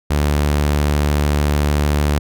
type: tone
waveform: sawtooth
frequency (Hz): 73.42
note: D2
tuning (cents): 0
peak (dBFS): -10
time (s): 0.1-2.19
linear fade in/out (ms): 10
effects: none